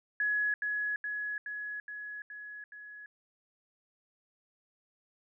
sine tone with echo, 1685 Hz, G#6, 25 cents sharp, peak -27 dBFS, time 0.2-0.54 s, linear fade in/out 2 ms, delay 420 ms, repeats 6, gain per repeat -3 dB, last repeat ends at 3.06 s, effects none

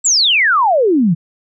sine exponential sweep, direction down, 7902 to 153.3 Hz, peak -9 dBFS, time 0.04-1.15 s, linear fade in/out 20 ms, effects none

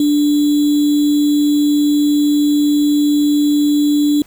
sine tone with sample-and-hold, 293.7 Hz, D4, in tune, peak -10 dBFS, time 0-4.22 s, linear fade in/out 2 ms, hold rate 3675 Hz, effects pink hiss -47 dBFS RMS until 4.26 s

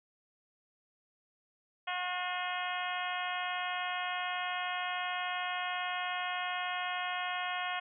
harmonic tone with a mistuned harmonic, 361.3 Hz, F#4, 41 cents flat, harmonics 2 / 3 / 4 / 5 / 6 / 7 / 8 / 9, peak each -38 / -40 / -41 / -42 / -43 / -43 / -44 / -45 dBFS, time 1.87-7.8 s, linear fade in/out 10 ms, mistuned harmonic 6, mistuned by -40 cents, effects none

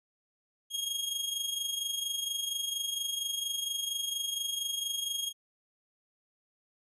sawtooth tone with amplitude modulation, 3266 Hz, G#7, 30 cents flat, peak -26 dBFS, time 0.7-5.33 s, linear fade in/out 50 ms, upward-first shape sine, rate 24.3 Hz, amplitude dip 60%, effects resampled to 32000 Hz

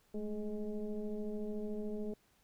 sine tone with frequency modulation, 213.8 Hz, A3, 49 cents flat, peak -36 dBFS, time 0.14-2.14 s, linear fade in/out 5 ms, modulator 207 Hz, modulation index 1.3, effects pink hiss -71 dBFS RMS until 2.43 s

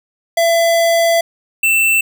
square tone pair in turn, 671 / 2673 Hz, E5 / E7, +31 / +23 cents, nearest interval 2 octaves, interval 2392 cents, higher second, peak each -11 dBFS, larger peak neither, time 0.37-1.21 / 1.63-2.01 s, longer first, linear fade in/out 5 ms, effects none

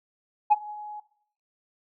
sine tone with ADSR envelope, 840 Hz, G#5, 19 cents sharp, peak -11 dBFS, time 0.5-1 s, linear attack 21 ms, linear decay 29 ms, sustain -24 dB, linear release 5 ms, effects noise-tail reverb RT60 0.6 s tail -17 dB re dry + tanh soft clip ceiling -11 dBFS

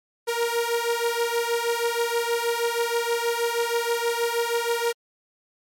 sawtooth beating tone pair, 466.2 / 472.5 Hz, A#4 / A#4, 0 / +23 cents, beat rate 6.3 Hz, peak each -21 / -22 dBFS, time 0.27-4.93 s, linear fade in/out 20 ms, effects MP3 64 kbps

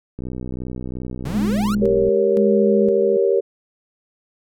click train, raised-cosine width 3 ms, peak -17 dBFS, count 120, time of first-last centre 0.19-2.085 s, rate 62.8 Hz
45% pulse exponential sweep, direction up, 129.7 to 1480 Hz, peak -26 dBFS, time 1.25-1.75 s, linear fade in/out 5 ms
sine tone with tremolo, 207.3 Hz, G#3, 3 cents flat, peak -17 dBFS, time 1.34-3.17 s, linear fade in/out 5 ms, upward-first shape square, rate 0.97 Hz, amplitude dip 65%
sine chord, G diminished, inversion none, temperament equal, 392 / 466.2 / 554.4 Hz, G4 / Bb4 / Db5, 0 / 0 / 0 cents, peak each -17 / -18 / -21 dBFS, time 1.81-3.41 s, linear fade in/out 20 ms
effects none

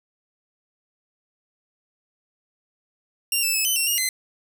10% pulse tone with pitch steps, 2778 / 2639 / 2592 / 3037 / 2725 / 2847 / 2051 Hz, F7 / E7 / E7 / F#7 / F7 / F7 / C7, -10 / +1 / -30 / +44 / -43 / +33 / -35 cents, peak -12 dBFS, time 3.32-4.09 s, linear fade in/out 2 ms, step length 110 ms, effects none

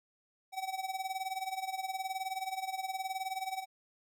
square tone with tremolo, 762 Hz, G5, 49 cents flat, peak -33 dBFS, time 0.52-3.66 s, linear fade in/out 50 ms, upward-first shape sine, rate 19 Hz, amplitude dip 80%, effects none

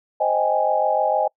sine chord, Ab major seventh, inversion first, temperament equal, 523.3 / 622.3 / 784 / 830.6 Hz, C5 / Eb5 / G5 / Ab5, 0 / 0 / 0 / 0 cents, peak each -25 / -21 / -24 / -21 dBFS, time 0.2-1.28 s, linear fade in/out 10 ms, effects noise-tail reverb RT60 0.1 s tail -26 dB re dry

